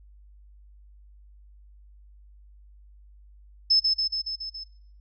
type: tone with echo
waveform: sine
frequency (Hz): 5230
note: E8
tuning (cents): -15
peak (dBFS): -16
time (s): 3.7-3.8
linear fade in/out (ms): 10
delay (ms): 140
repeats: 6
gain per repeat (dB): -3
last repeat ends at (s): 4.64
effects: noise-tail reverb RT60 0.6 s tail -17 dB re dry + added 50 Hz sine -49 dBFS peak until 5 s